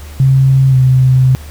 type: tone with pitch glide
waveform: sine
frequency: 133.9 to 129.64 Hz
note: C3 to C3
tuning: +40 to -16 cents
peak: -5 dBFS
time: 0.2-1.35 s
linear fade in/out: 0 ms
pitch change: -56 cents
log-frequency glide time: 0.7-0.75 s
effects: added 74 Hz sine -28 dBFS peak until 1.5 s + pink hiss -37 dBFS RMS until 1.5 s